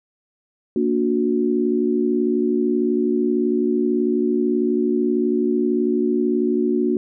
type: chord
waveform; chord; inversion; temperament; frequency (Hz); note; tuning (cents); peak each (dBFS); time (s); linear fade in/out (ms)
sine; Bb augmented; none; just; 233.1 / 291.4 / 364.2; Bb3 / D4 / F#4; 0 / -13 / -27; -21 / -22 / -20; 0.76-6.97; 2
effects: none